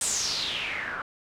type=noise with low-pass filter sweep; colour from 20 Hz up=white; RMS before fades=-30 dBFS; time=0.01-1.02 s; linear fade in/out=2 ms; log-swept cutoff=8700 to 1300 Hz; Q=5.1; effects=none